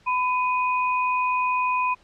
sine tone pair together, 1002.4 / 2489 Hz, B5 / D#7, +25 / 0 cents, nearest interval octave + major third, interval 1575 cents, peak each -21 / -27 dBFS, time 0.06-1.95 s, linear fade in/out 20 ms, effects pink hiss -57 dBFS RMS until 2.03 s + low-pass 5000 Hz 12 dB/octave

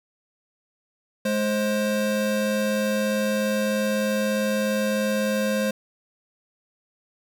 square tone pair together, 210.4 / 528 Hz, G#3 / C5, +23 / +16 cents, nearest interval octave + major third, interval 1593 cents, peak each -25 dBFS, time 1.25-5.71 s, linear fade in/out 5 ms, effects none

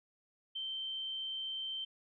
sine tone, 3116 Hz, G7, 11 cents flat, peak -37 dBFS, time 0.55-1.85 s, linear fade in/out 10 ms, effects none

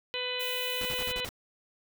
harmonic tone, 498.9 Hz, B4, 17 cents sharp, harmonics 1 / 2 / 3 / 4 / 5 / 6 / 7 / 8, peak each -37 / -44 / -46 / -41 / -38 / -35 / -45 / -40 dBFS, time 0.14-1.25 s, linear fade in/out 0 ms
violet noise, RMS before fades -39 dBFS, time 0.39-1.13 s, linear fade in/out 20 ms
pink noise bursts, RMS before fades -39 dBFS, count 6, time 0.81-1.291 s, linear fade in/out 2 ms, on 46 ms, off 41 ms
effects none

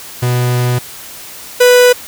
45% pulse tone pair in turn, 123.47 / 493.9 Hz, B2 / B4, 0 / 0 cents, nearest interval 2 octaves, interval 2400 cents, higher second, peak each -11 / -4 dBFS, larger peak second, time 0.22-0.79 / 1.6-1.93 s, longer first, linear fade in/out 10 ms, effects white hiss -31 dBFS RMS until 2.07 s

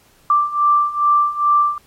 sine beating tone pair, 1174.7 / 1177.1 Hz, D6 / D6, 0 / +4 cents, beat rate 2.4 Hz, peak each -17 / -14 dBFS, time 0.3-1.78 s, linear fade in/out 2 ms, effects pink hiss -53 dBFS RMS until 1.86 s + MP3 64 kbps

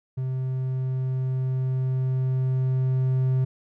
triangle tone with level ramp, 130 Hz, C3, 11 cents flat, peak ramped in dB -23 to -17 dBFS, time 0.17-3.45 s, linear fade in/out 10 ms, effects none

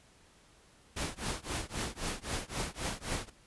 pink noise with tremolo, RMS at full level -33 dBFS, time 0.96-3.3 s, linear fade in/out 10 ms, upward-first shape triangle, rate 3.8 Hz, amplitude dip 100%, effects pink hiss -62 dBFS RMS until 3.46 s + resampled to 24000 Hz

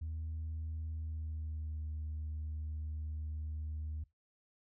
sine tone with pitch glide, 79.4 to 77.01 Hz, D#2 to D#2, +36 to -17 cents, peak -36 dBFS, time 0.01-4.04 s, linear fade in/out 10 ms, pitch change -53 cents, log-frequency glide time 0.91-1.86 s, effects noise-tail reverb RT60 0.2 s tail -21 dB re dry + tanh soft clip ceiling -35 dBFS

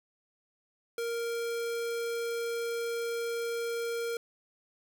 square tone, 466.2 Hz, A#4, in tune, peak -32 dBFS, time 0.98-4.17 s, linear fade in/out 2 ms, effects 12-bit

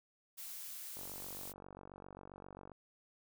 blue noise, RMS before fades -47 dBFS, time 0.37-1.53 s, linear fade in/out 20 ms
click train, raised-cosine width 1 ms, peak -37 dBFS, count 84, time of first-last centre 0.97-2.717 s, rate 47.5 Hz
effects none

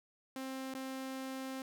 sawtooth tone with dropouts, 264.2 Hz, C4, 17 cents sharp, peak -36 dBFS, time 0.36-1.62 s, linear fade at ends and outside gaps 2 ms, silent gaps 0.739-0.748 s, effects none

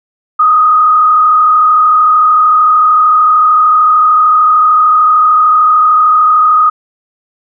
sine tone with frequency modulation, 1244.5 Hz, D#6, in tune, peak -4 dBFS, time 0.39-6.7 s, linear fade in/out 10 ms, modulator 33.3 Hz, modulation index 0.86, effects none

